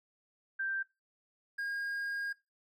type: tone pair in turn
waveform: sine / triangle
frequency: 1573 / 1624.7 Hz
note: G6 / G#6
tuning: +6 / -38 cents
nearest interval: minor second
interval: 56 cents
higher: second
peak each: -32 / -32 dBFS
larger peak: neither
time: 0.59-0.83 / 1.58-2.33 s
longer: second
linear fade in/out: 10 ms
effects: noise-tail reverb RT60 0.2 s tail -17 dB re dry